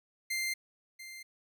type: tone with echo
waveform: sawtooth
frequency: 2093 Hz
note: C7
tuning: in tune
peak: -28 dBFS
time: 0.3-0.54 s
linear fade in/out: 10 ms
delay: 690 ms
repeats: 1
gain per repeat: -13 dB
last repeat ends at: 1.23 s
effects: none